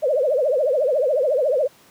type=tone with vibrato; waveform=sine; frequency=554.4 Hz; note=C#5; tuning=in tune; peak=-16 dBFS; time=0.02-1.68 s; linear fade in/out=20 ms; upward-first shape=triangle; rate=14 Hz; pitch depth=260 cents each way; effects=pink hiss -52 dBFS RMS until 1.9 s + high-pass 150 Hz 12 dB/octave